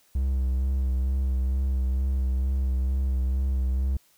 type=tone with vibrato; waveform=triangle; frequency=65.41 Hz; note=C2; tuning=in tune; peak=-20 dBFS; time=0.15-3.97 s; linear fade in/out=5 ms; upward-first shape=sine; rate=2.2 Hz; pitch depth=33 cents each way; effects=white hiss -62 dBFS RMS until 4.17 s